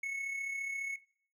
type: tone with amplitude modulation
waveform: triangle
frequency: 2200 Hz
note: C#7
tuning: 14 cents flat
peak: -31 dBFS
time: 0.03-0.96 s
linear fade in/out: 5 ms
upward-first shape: sine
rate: 34.6 Hz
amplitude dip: 45%
effects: noise-tail reverb RT60 0.5 s tail -18 dB re dry